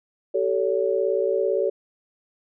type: tone cluster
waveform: sine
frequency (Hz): 383.9 / 441.6 / 565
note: G4 / A4 / C#5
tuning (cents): -36 / +6 / +33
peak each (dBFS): -24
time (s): 0.34-1.7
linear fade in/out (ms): 10
effects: none